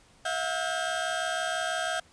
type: tone cluster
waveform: 30% pulse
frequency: 653 / 719 / 1597 Hz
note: E5 / F#5 / G6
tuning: -17 / -50 / +32 cents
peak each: -30 dBFS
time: 0.25-2 s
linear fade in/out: 5 ms
effects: pink hiss -59 dBFS RMS until 2.12 s + resampled to 22050 Hz